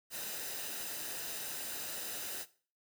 white noise with comb filter, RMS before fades -41 dBFS, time 0.1-2.46 s, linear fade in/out 50 ms, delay 0.9 ms, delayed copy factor -0.5, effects noise-tail reverb RT60 0.4 s tail -17 dB re dry

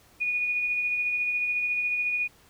sine tone with tremolo, 2458 Hz, D#7, 22 cents flat, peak -23 dBFS, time 0.2-2.28 s, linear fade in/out 20 ms, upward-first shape sine, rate 14 Hz, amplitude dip 30%, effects pink hiss -58 dBFS RMS until 2.49 s

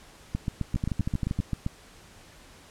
two click trains, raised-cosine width 5 ms, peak -15 / -15 dBFS, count 9 / 11, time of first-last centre 0.76-1.39 / 0.35-1.664 s, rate 12.7 / 7.61 Hz, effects pink hiss -52 dBFS RMS until 2.7 s + low-pass 10000 Hz 12 dB/octave

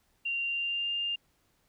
sine tone with pitch glide, 2770 to 2804 Hz, F7 to F7, -15 to +6 cents, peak -29 dBFS, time 0.25-1.16 s, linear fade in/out 10 ms, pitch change +21 cents, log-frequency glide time 0.43-0.91 s, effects pink hiss -71 dBFS RMS until 1.68 s

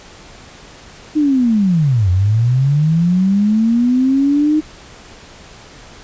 sine linear two-way sweep, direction down then up, 311.1 to 87.7 to 311.1 Hz, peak -10 dBFS, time 1.15-4.61 s, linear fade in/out 20 ms, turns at 2.1 s, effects pink hiss -39 dBFS RMS until 6.03 s + resampled to 16000 Hz

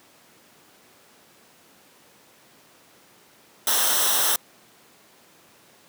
white noise with comb filter, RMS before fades -21 dBFS, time 3.67-4.36 s, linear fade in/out 2 ms, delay 0.43 ms, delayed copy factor -0.7, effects pink hiss -54 dBFS RMS until 5.88 s + high-pass 200 Hz 12 dB/octave

